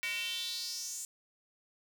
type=tone with high-pass filter sweep; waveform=square; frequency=206.7 Hz; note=G#3; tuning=8 cents flat; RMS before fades=-38 dBFS; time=0.03-1.05 s; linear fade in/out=0 ms; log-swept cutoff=2200 to 7600 Hz; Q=4.6; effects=none